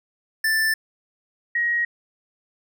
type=tone pair in turn; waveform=square / sine; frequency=1767 / 1890.7 Hz; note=A6 / A#6; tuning=+7 / +24 cents; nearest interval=minor second; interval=117 cents; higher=second; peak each=-19 dBFS; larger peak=neither; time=0.44-0.74 / 1.55-1.85 s; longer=neither; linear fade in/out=5 ms; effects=none